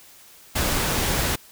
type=noise; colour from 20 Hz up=pink; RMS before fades=-23 dBFS; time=0.55-1.36 s; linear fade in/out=10 ms; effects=white hiss -49 dBFS RMS until 1.51 s